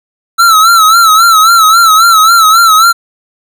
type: tone with vibrato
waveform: square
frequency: 1323 Hz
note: E6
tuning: 6 cents sharp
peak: -3 dBFS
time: 0.38-2.93 s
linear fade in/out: 20 ms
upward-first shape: sine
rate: 3.7 Hz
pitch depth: 82 cents each way
effects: none